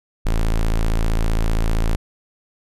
square tone, 27.66 Hz, A0, 10 cents sharp, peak -16 dBFS, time 0.25-1.96 s, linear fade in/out 10 ms, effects resampled to 32000 Hz

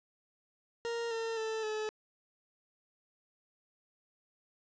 40% pulse tone with pitch steps, 466.2 / 454 / 442.1 / 430.5 Hz, A#4 / A#4 / A4 / A4, 0 / -46 / +8 / -38 cents, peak -33 dBFS, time 0.85-1.89 s, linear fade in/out 0 ms, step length 260 ms, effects resampled to 16000 Hz + 10-bit

